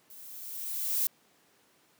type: noise with level ramp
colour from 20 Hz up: violet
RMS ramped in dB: -50 to -27 dBFS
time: 0.1-1.07 s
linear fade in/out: 2 ms
effects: pink hiss -65 dBFS RMS until 1.99 s + high-pass 200 Hz 12 dB/octave